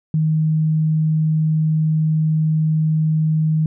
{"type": "tone", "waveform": "sine", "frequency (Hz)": 156.7, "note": "D#3", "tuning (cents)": 13, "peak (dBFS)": -14, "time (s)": [0.14, 3.66], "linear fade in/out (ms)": 2, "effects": []}